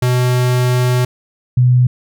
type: tone pair in turn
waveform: square / sine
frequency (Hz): 124.9 / 124.9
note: B2 / B2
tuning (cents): +20 / +20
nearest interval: unison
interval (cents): 0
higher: neither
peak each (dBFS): -12 / -7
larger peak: second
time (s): 0.02-1.05 / 1.57-1.87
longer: first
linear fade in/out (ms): 5
effects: none